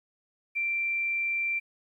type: tone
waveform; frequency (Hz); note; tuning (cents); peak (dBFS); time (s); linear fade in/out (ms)
sine; 2355; D7; +4; -26; 0.55-1.6; 20
effects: 11-bit